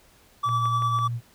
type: tone with tremolo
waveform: triangle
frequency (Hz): 1154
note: D6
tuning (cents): -31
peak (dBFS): -19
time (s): 0.43-1.08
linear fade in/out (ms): 10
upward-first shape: sine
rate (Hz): 10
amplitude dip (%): 35
type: tone with vibrato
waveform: sine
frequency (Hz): 118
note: A#2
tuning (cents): +22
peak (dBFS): -26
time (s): 0.45-1.21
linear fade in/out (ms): 50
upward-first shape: triangle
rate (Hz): 3.5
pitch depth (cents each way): 15
type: click train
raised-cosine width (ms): 0.5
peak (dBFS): -25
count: 4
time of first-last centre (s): 0.49-0.988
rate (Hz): 6.02
effects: pink hiss -57 dBFS RMS until 1.34 s